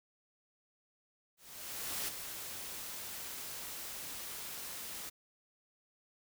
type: noise with ADSR envelope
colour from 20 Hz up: white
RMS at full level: -37 dBFS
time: 1.37-5.1 s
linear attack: 710 ms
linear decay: 12 ms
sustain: -7 dB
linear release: 14 ms
effects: none